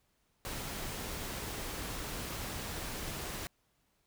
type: noise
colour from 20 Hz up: pink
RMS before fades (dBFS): -40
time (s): 0.45-3.47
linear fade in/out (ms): 0
effects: pink hiss -75 dBFS RMS until 4.06 s